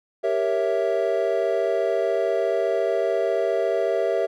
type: chord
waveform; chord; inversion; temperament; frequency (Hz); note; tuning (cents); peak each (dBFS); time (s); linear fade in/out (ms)
triangle; G diminished seventh; none; equal; 392 / 466.2 / 554.4 / 659.3; G4 / Bb4 / Db5 / Fb5; 0 / 0 / 0 / 0; -24 / -24 / -25 / -22; 0.23-4.27; 20
effects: none